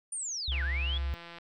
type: linear two-way sweep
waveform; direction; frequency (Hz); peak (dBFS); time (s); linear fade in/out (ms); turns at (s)
sine; down then up; 9397 to 1454 to 3465; -33; 0.12-0.98; 5; 0.63
type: tone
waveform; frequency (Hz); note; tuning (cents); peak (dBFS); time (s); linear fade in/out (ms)
sine; 67; C2; +42; -29; 0.48-1.14; 0
type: click train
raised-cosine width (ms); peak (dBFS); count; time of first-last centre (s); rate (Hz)
0.3; -30; 148; 0.52-1.385; 170
effects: none